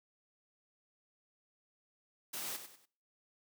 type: noise with echo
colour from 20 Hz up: white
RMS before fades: -41 dBFS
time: 2.33-2.57 s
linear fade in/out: 10 ms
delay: 96 ms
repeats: 3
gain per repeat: -9 dB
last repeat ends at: 2.858 s
effects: noise-tail reverb RT60 0.5 s tail -22 dB re dry + high-pass 150 Hz 12 dB/octave